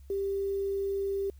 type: tone with quantisation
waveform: sine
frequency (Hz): 393.9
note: G4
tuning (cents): +8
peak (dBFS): -28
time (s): 0.1-1.3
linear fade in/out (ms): 2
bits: 9
effects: added 68 Hz sine -48 dBFS peak until 1.39 s + white hiss -69 dBFS RMS until 1.39 s